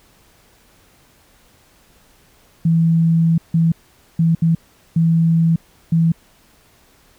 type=tone bursts at uneven times; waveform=sine; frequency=164.81 Hz; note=E3; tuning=in tune; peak=-11 dBFS; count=6; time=2.65-3.38 / 3.54-3.72 / 4.19-4.35 / 4.42-4.55 / 4.96-5.56 / 5.92-6.12 s; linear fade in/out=5 ms; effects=pink hiss -53 dBFS RMS until 7.18 s